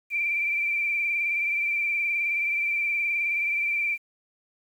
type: tone with vibrato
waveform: sine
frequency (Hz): 2349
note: D7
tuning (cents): 0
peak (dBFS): -23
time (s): 0.1-3.98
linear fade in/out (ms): 50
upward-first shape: triangle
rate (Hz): 19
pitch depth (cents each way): 43
effects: 9-bit